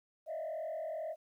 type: tone with frequency modulation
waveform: sine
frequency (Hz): 637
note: D#5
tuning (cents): +41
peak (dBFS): -35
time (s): 0.26-1.16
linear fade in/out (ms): 50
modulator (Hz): 42.2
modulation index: 0.99
effects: tanh soft clip ceiling -34 dBFS + 12-bit